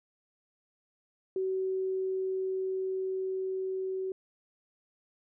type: tone with level ramp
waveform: sine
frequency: 378.2 Hz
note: F#4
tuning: 38 cents sharp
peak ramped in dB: -28 to -31 dBFS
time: 1.36-4.12 s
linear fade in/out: 2 ms
effects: none